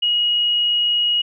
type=tone; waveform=sine; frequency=2894 Hz; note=F#7; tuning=39 cents flat; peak=-15 dBFS; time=0.02-1.22 s; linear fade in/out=10 ms; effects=none